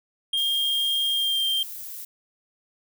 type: tone with pitch glide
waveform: triangle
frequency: 3220 to 3170 Hz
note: G7 to G7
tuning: +46 to +19 cents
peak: -20 dBFS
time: 0.33-1.63 s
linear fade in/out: 5 ms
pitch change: -27 cents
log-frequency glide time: 1.1-1.47 s
type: noise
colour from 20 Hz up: violet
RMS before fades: -37 dBFS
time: 0.37-2.05 s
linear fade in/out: 5 ms
effects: none